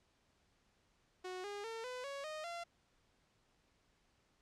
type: tone with pitch steps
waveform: sawtooth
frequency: 367.7 / 408 / 452.7 / 502.3 / 557.3 / 618.4 / 686.2 Hz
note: F#4 / G#4 / A4 / B4 / C#5 / D#5 / F5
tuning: -11 / -31 / +49 / +29 / +9 / -11 / -31 cents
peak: -39 dBFS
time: 1.24-2.64 s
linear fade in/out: 10 ms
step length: 200 ms
effects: pink hiss -75 dBFS RMS until 4.41 s + low-pass 7000 Hz 12 dB/octave